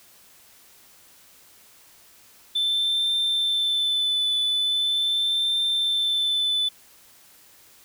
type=tone with vibrato; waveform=sine; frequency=3530 Hz; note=A7; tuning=5 cents sharp; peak=-18 dBFS; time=2.55-6.69 s; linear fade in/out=10 ms; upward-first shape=triangle; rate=0.41 Hz; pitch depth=24 cents each way; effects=tanh soft clip ceiling -19 dBFS + white hiss -53 dBFS RMS until 7.84 s